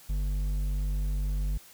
sine tone with hard clipping, 48.92 Hz, G1, 3 cents flat, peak -28 dBFS, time 0.09-1.58 s, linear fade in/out 10 ms, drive 7 dB, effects white hiss -53 dBFS RMS until 1.73 s

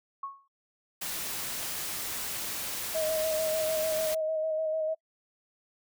sine tone with exponential decay, 1100 Hz, C#6, 14 cents flat, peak -31 dBFS, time 0.23-0.48 s, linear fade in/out 5 ms, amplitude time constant 53 ms
white noise, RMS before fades -35 dBFS, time 1.01-4.15 s, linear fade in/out 10 ms
sine tone with vibrato, 631 Hz, D#5, 24 cents sharp, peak -27 dBFS, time 2.94-4.95 s, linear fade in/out 20 ms, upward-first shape square, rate 6.7 Hz, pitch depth 20 cents each way
effects noise-tail reverb RT60 0.1 s tail -26 dB re dry

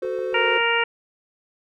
triangle chord, F# diminished, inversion none, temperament equal with one note detuned, 370 / 440 / 515.7 Hz, F#4 / A4 / C5, 0 / 0 / -25 cents, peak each -26 / -28 / -25 dBFS, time 0.02-0.58 s, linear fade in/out 5 ms
click train, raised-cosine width 1 ms, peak -32 dBFS, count 5, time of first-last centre 0.05-0.608 s, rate 7.17 Hz
harmonic tone, 466.2 Hz, A#4, in tune, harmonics 1 / 2 / 3 / 4 / 5 / 6, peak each -25 / -25 / -25 / -25 / -25 / -25 dBFS, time 0.34-0.84 s, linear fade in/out 5 ms
effects none

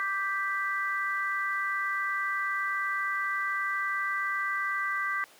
sine chord, G major, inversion second, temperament equal, 1174.7 / 1568 / 1975.5 Hz, D6 / G6 / B6, 0 / 0 / 0 cents, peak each -32 dBFS, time 0-5.24 s, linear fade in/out 0 ms, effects pink hiss -55 dBFS RMS until 5.39 s + high-pass 400 Hz 12 dB/octave

